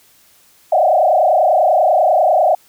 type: tone with frequency modulation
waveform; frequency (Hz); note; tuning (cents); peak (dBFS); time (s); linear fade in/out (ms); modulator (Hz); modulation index
sine; 681; F5; -44; -9; 0.72-2.55; 5; 30.1; 2.9
effects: white hiss -51 dBFS RMS until 2.68 s